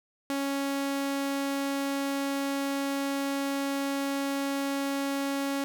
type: tone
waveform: sawtooth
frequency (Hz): 277.2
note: C#4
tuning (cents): 0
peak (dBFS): -24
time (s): 0.3-5.64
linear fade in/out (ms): 0
effects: none